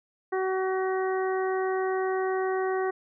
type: harmonic tone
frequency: 377.3 Hz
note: F#4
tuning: 34 cents sharp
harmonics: 1 / 2 / 3 / 4 / 5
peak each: -26 / -32 / -36 / -39 / -38 dBFS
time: 0.32-2.91 s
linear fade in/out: 10 ms
effects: none